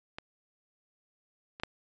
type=clicks; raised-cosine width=0.3 ms; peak=-23 / -28 / -14 dBFS; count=3; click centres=0.185 / 1.599 / 1.635 s; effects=resampled to 16000 Hz